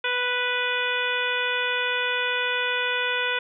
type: harmonic tone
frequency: 493.9 Hz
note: B4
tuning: in tune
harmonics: 1 / 2 / 3 / 4 / 5 / 6 / 7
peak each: -31 / -32 / -27 / -32 / -29 / -33 / -32 dBFS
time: 0.04-3.39 s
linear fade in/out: 5 ms
effects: none